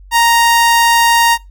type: tone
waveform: sawtooth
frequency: 932.3 Hz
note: A#5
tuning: in tune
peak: -4 dBFS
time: 0.11-1.38 s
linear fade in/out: 50 ms
effects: noise-tail reverb RT60 0.2 s tail -22 dB re dry + added 47 Hz sine -35 dBFS peak until 1.5 s